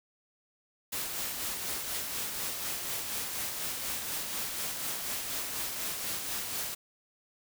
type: noise with tremolo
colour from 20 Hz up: white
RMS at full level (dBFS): -34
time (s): 0.92-6.75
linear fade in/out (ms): 10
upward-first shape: sine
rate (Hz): 4.1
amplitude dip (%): 35
effects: none